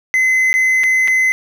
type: tone with dropouts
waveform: triangle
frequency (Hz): 2044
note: C7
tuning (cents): -41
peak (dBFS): -9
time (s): 0.14-1.32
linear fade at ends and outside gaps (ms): 0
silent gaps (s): 0.53-0.54 / 0.835-0.839 / 1.076-1.081
effects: none